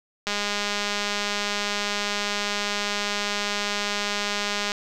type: click train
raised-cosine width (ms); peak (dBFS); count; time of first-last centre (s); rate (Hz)
0.2; -9; 913; 0.27-4.719; 205
effects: none